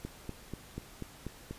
click train, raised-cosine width 3 ms, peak -25 dBFS, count 7, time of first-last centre 0.05-1.51 s, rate 4.11 Hz, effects pink hiss -53 dBFS RMS until 1.58 s + resampled to 32000 Hz

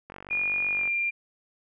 click train, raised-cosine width 0.5 ms, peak -26 dBFS, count 38, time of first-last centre 0.1-0.876 s, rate 47.7 Hz
sine tone with pitch glide, 2434 to 2389 Hz, D#7 to D7, -39 to +29 cents, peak -24 dBFS, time 0.3-1.11 s, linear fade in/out 20 ms, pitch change -32 cents, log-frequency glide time 0.72-0.83 s
effects none

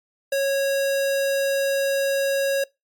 square tone, 550 Hz, C#5, 14 cents flat, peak -20 dBFS, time 0.32-2.64 s, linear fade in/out 5 ms, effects noise-tail reverb RT60 0.2 s tail -23 dB re dry + MP3 96 kbps

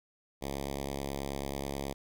5% pulse tone with notch filter, 69.3 Hz, C#2, in tune, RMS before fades -37 dBFS, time 0.41-1.94 s, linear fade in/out 20 ms, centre 1500 Hz, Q 1.2, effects none

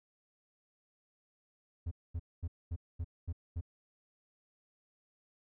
triangle tone bursts, 83.8 Hz, E2, 29 cents sharp, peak -32 dBFS, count 7, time 1.86-3.611 s, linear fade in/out 10 ms, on 53 ms, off 230 ms, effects none

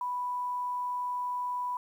sine tone, 987.8 Hz, B5, in tune, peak -30 dBFS, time 0.01-1.77 s, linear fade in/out 2 ms, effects 10-bit

